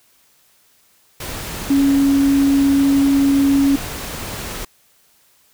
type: tone in noise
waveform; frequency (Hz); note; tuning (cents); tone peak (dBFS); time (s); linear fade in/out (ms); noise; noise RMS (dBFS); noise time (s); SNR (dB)
sine; 277.2; C#4; 0; -11; 1.7-3.76; 5; pink; -28; 1.2-4.65; +14
effects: white hiss -56 dBFS RMS until 5.53 s